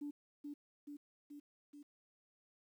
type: tone with echo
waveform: sine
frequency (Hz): 290.8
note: D4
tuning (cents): -17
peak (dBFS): -40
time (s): 0.01-0.11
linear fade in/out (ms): 10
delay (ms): 430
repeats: 4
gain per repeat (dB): -3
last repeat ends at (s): 1.83
effects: tanh soft clip ceiling -36 dBFS + 12-bit